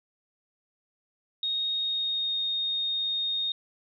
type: tone with pitch glide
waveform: sine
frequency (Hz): 3729 to 3701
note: A#7 to A#7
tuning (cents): 0 to -13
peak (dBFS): -26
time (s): 1.43-3.52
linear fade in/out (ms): 2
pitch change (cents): -13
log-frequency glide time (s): 1.76-2.39
effects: none